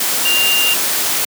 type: tone in noise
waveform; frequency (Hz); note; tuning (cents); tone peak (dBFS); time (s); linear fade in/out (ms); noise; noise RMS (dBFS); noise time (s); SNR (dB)
sine; 2794; F7; 0; -13; 0.25-0.74; 5; white; -17; 0-1.25; +1
effects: high-pass 200 Hz 12 dB/octave